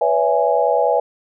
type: chord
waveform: sine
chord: C# minor seventh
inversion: third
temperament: equal with one note detuned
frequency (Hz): 493.9 / 563.7 / 659.3 / 830.6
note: B4 / C#5 / E5 / G#5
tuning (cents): 0 / +29 / 0 / 0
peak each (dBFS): -19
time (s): 0.01-1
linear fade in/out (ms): 5
effects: none